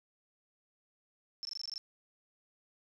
sine tone bursts, 5360 Hz, E8, 28 cents sharp, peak -37 dBFS, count 9, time 1.43-1.779 s, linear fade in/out 0 ms, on 21 ms, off 20 ms, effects none

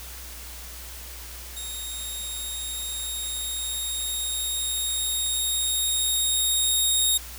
15% pulse tone with level ramp, 3729 Hz, A#7, in tune, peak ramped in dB -26 to -12 dBFS, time 1.56-7.18 s, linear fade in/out 10 ms, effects added 60 Hz sine -41 dBFS peak until 7.38 s + white hiss -41 dBFS RMS until 7.38 s

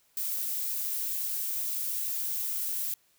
violet noise, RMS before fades -32 dBFS, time 0.17-2.94 s, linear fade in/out 2 ms, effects white hiss -67 dBFS RMS until 3.18 s

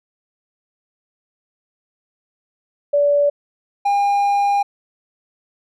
sine / triangle tone pair in turn, 577 / 806.9 Hz, D5 / G5, -31 / +50 cents, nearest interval tritone, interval 581 cents, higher second, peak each -12 dBFS, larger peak neither, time 2.93-3.3 / 3.85-4.63 s, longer second, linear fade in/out 10 ms, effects none

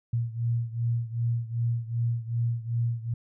sine beating tone pair, 116.54 / 119.14 Hz, A#2 / A#2, 0 / +38 cents, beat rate 2.6 Hz, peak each -27 / -30 dBFS, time 0.13-3.14 s, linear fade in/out 5 ms, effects none

